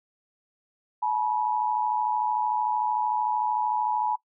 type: tone pair together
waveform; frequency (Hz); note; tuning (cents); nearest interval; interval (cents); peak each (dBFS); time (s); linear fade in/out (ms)
sine; 856.7 / 970; A5 / B5; -46 / -31; major second; 215; -26; 1.02-4.16; 10
effects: noise-tail reverb RT60 0.1 s tail -22 dB re dry